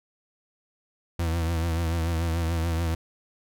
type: tone with vibrato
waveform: 40% pulse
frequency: 83 Hz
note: E2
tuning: 12 cents sharp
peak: -23 dBFS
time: 1.19-2.95 s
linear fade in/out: 5 ms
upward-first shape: triangle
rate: 6.9 Hz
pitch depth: 67 cents each way
effects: none